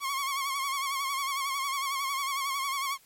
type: tone with vibrato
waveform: sawtooth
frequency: 1098 Hz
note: C#6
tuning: 17 cents flat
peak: -25 dBFS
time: 0-2.98 s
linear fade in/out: 50 ms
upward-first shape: sine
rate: 11 Hz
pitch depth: 64 cents each way
effects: white hiss -60 dBFS RMS until 3.05 s + MP3 64 kbps